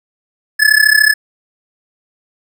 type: tone with amplitude modulation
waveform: square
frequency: 1719 Hz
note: A6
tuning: 41 cents flat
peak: -4 dBFS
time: 0.59-1.14 s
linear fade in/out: 20 ms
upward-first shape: sine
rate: 33.6 Hz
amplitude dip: 90%
effects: none